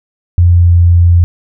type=tone with pitch glide; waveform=sine; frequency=87.31 to 86.51 Hz; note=F2 to F2; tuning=0 to -16 cents; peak=-3 dBFS; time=0.38-1.24 s; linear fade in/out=0 ms; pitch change=-16 cents; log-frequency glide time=0.5-0.73 s; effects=none